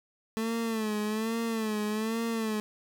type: tone with vibrato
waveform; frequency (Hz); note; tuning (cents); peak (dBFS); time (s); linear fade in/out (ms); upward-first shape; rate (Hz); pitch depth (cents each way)
30% pulse; 220; A3; 0; -26; 0.37-2.6; 0; sine; 1.2; 78
effects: none